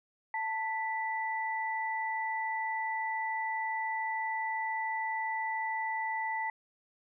sine tone pair together, 887.1 / 1975.5 Hz, A5 / B6, +14 / 0 cents, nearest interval octave + major second, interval 1386 cents, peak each -33 / -35 dBFS, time 0.34-6.5 s, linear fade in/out 2 ms, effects none

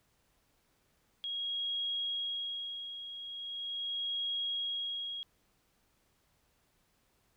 sine tone with tremolo, 3290 Hz, G#7, 17 cents flat, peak -32 dBFS, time 1.24-5.23 s, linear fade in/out 0 ms, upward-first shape sine, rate 0.4 Hz, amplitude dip 65%, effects pink hiss -73 dBFS RMS until 7.36 s

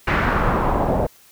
pink noise with low-pass filter sweep, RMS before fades -19 dBFS, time 0.07-1.07 s, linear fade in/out 10 ms, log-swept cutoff 2000 to 610 Hz, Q 2, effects white hiss -51 dBFS RMS until 1.31 s

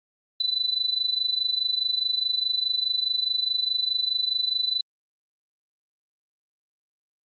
sine tone with amplitude modulation, 3994 Hz, B7, 19 cents sharp, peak -19 dBFS, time 0.4-4.81 s, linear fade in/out 5 ms, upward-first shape sine, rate 24.8 Hz, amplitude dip 80%, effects Opus 32 kbps

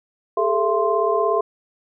sine tone cluster, 406.4 / 443.3 / 673 / 1046 Hz, G#4 / A4 / E5 / C6, -38 / +13 / +36 / -1 cents, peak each -22 dBFS, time 0.37-1.41 s, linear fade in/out 5 ms, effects none

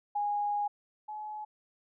sine tone pair in turn, 824 / 850.1 Hz, G#5 / G#5, -14 / +40 cents, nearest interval minor second, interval 54 cents, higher second, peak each -28 / -37 dBFS, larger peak first, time 0.15-0.68 / 1.08-1.45 s, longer first, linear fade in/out 10 ms, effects none

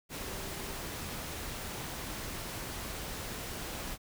sine tone in noise, 390.5 Hz, G4, 7 cents flat, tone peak -50 dBFS, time 0.16-0.82 s, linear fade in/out 50 ms, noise pink, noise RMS -40 dBFS, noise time 0.09-3.98 s, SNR -13 dB, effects none

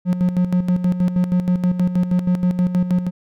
triangle tone with tremolo, 180 Hz, F#3, 47 cents flat, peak -11 dBFS, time 0.05-3.11 s, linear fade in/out 50 ms, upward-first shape square, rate 6.3 Hz, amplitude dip 65%, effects none

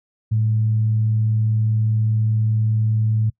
sine tone with frequency modulation, 110 Hz, A2, in tune, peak -15 dBFS, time 0.31-3.3 s, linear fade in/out 10 ms, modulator 95.1 Hz, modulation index 0.22, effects noise-tail reverb RT60 0.1 s tail -25 dB re dry + high-pass 60 Hz 12 dB/octave

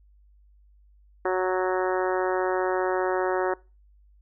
harmonic tone, 185 Hz, F#3, in tune, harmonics 2 / 3 / 4 / 5 / 6 / 7 / 8 / 9 / 10, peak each -25 / -29 / -31 / -33 / -35 / -36 / -37 / -38 / -39 dBFS, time 1.25-3.54 s, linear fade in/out 5 ms, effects noise-tail reverb RT60 0.3 s tail -23 dB re dry + added 50 Hz sine -54 dBFS peak until 4.21 s

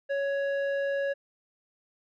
square tone with low-pass filter, 557 Hz, C#5, 8 cents sharp, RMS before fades -29 dBFS, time 0.09-1.14 s, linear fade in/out 20 ms, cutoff 1700 Hz, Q 1.2, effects none

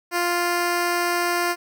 10% pulse tone, 349.2 Hz, F4, in tune, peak -12 dBFS, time 0.11-1.56 s, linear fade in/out 50 ms, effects none

